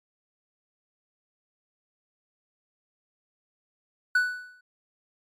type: tone with exponential decay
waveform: triangle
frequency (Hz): 1485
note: F#6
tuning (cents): +6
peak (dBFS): -15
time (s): 4.15-4.61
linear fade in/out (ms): 5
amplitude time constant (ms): 100
effects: MP3 96 kbps